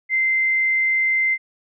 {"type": "tone", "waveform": "sine", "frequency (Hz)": 2079, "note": "C7", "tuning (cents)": -12, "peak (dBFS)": -16, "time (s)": [0.09, 1.38], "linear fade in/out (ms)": 50, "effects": []}